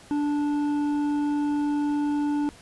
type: tone with hard clipping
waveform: sine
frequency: 292.5 Hz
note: D4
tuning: 7 cents flat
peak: -24 dBFS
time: 0.11-2.49 s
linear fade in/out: 0 ms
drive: 7 dB
effects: pink hiss -50 dBFS RMS until 2.61 s + resampled to 24000 Hz

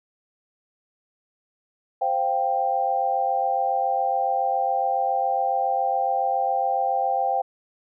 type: chord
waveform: sine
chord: C suspended fourth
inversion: none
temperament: just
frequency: 523.3 / 697.7 / 784.9 Hz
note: C5 / F5 / G5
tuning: 0 / -2 / +2 cents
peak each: -28 / -26 / -22 dBFS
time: 2.01-7.42 s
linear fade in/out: 10 ms
effects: none

